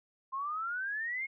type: exponential sweep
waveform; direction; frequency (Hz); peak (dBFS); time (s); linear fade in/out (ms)
sine; up; 1048 to 2182; -33; 0.32-1.27; 20
effects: none